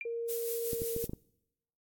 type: tone with exponential decay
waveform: sine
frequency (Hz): 2385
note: D7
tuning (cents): +26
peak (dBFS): -32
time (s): 0.01-0.09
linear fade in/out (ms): 1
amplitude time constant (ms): 16
type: tone with pitch glide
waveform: sine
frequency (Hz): 465.2 to 460.9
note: A#4 to A#4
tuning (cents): -4 to -20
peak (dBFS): -33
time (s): 0.05-1.05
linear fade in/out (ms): 5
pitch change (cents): -16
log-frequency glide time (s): 0.63-0.92
type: noise with tremolo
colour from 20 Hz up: violet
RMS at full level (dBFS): -36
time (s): 0.28-1.07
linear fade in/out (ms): 20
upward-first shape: sine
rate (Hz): 5.4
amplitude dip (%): 40
type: clicks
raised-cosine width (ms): 3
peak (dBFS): -25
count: 6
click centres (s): 0.732 / 0.819 / 0.964 / 1.041 / 1.095 / 1.134
effects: noise-tail reverb RT60 0.9 s tail -24 dB re dry + AAC 64 kbps